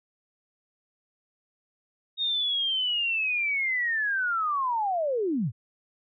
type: linear sweep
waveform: sine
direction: down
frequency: 3729 to 92.5 Hz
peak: -24 dBFS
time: 2.17-5.52 s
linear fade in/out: 50 ms
effects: none